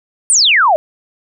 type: exponential sweep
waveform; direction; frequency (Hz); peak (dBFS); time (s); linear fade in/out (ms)
sine; down; 9500 to 590; -7; 0.3-0.76; 0
effects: none